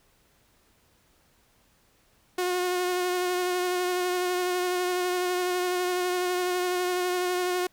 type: tone with vibrato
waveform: sawtooth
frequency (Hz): 360.8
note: F#4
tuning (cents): -44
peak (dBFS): -21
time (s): 2.38-7.67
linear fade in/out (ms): 5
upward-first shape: sine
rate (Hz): 12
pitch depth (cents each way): 19
effects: pink hiss -64 dBFS RMS until 7.72 s